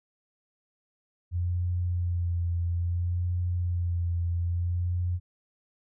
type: tone with vibrato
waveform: sine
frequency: 87.31 Hz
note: F2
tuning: in tune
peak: -25 dBFS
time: 1.31-5.2 s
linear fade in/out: 50 ms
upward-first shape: sine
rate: 0.6 Hz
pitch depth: 28 cents each way
effects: none